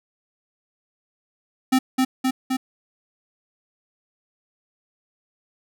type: tone with echo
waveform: square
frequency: 260 Hz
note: C4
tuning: 11 cents flat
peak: -15 dBFS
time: 1.72-1.79 s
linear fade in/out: 10 ms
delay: 260 ms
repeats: 3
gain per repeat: -2 dB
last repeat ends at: 2.57 s
effects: none